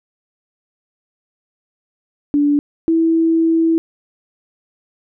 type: tone pair in turn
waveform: sine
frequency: 290 / 327.4 Hz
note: D4 / E4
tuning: -22 / -12 cents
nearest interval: major second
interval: 210 cents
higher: second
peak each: -11 dBFS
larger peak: neither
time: 2.34-2.59 / 2.88-3.78 s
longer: second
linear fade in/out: 0 ms
effects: none

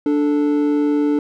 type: tone pair together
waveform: triangle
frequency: 293.1 / 440 Hz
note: D4 / A4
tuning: -3 / 0 cents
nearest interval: perfect fifth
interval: 703 cents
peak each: -13 / -20 dBFS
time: 0.06-1.19 s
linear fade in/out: 2 ms
effects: none

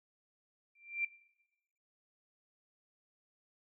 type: tone with exponential growth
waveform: sine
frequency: 2362 Hz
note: D7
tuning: 9 cents sharp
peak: -28 dBFS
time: 0.75-1.05 s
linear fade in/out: 5 ms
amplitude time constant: 64 ms
effects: noise-tail reverb RT60 1.0 s tail -20 dB re dry

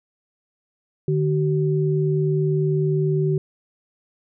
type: tone pair together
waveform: sine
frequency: 150.8 / 380 Hz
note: D3 / F#4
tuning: +46 / +46 cents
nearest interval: octave + major third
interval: 1600 cents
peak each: -19 / -22 dBFS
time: 1.08-3.38 s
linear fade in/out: 2 ms
effects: none

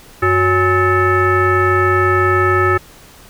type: tone with frequency modulation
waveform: sine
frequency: 830.6 Hz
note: G#5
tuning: in tune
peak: -10 dBFS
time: 0.22-2.78 s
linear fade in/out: 10 ms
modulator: 463 Hz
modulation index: 2.1
effects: pink hiss -42 dBFS RMS until 3.29 s

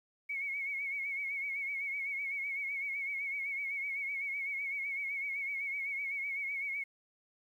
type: tone with vibrato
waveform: sine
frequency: 2217 Hz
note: C#7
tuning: in tune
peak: -34 dBFS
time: 0.29-6.84 s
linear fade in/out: 10 ms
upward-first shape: triangle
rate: 7.9 Hz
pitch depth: 71 cents each way
effects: 11-bit

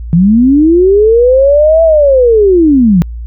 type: linear two-way sweep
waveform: sine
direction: up then down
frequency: 160.7 to 663 to 160.7 Hz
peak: -3 dBFS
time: 0.13-3.02 s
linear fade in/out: 0 ms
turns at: 1.83 s
effects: added 58 Hz sine -19 dBFS peak until 3.26 s

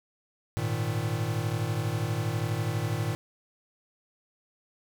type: chord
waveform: square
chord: Ab suspended second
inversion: none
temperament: equal with one note detuned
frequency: 104.25 / 116.54 / 155.56 Hz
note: Ab2 / Bb2 / Eb3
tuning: +7 / 0 / 0 cents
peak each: -33 / -31 / -34 dBFS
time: 0.57-3.15 s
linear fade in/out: 0 ms
effects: none

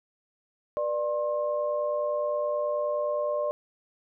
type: tone cluster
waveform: sine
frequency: 484.5 / 594 / 1066 Hz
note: B4 / D5 / C6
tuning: -33 / +20 / +32 cents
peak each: -35 / -26 / -35 dBFS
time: 0.77-3.51 s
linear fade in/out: 0 ms
effects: none

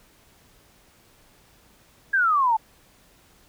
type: exponential sweep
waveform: sine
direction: down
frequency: 1647 to 860 Hz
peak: -17 dBFS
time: 2.13-2.57 s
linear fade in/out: 10 ms
effects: pink hiss -57 dBFS RMS until 3.48 s

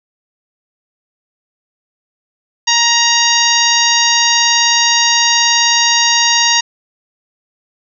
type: harmonic tone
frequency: 939 Hz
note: A#5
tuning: 12 cents sharp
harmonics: 1 / 2 / 3 / 4 / 5 / 6 / 7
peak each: -17 / -17 / -17 / -17 / -17 / -17 / -17 dBFS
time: 2.67-6.61 s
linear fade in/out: 10 ms
effects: none

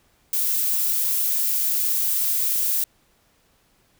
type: noise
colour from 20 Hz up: violet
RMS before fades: -22 dBFS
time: 0.33-2.84 s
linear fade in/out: 2 ms
effects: pink hiss -62 dBFS RMS until 3.99 s

